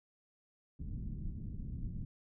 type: low-pass noise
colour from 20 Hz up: pink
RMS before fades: -41 dBFS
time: 0.79-2.05 s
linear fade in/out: 5 ms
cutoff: 220 Hz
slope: 24 dB/octave
effects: none